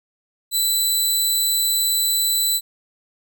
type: tone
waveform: 15% pulse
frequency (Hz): 3991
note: B7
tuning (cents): +17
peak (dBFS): -10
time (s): 0.51-2.61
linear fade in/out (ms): 50
effects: none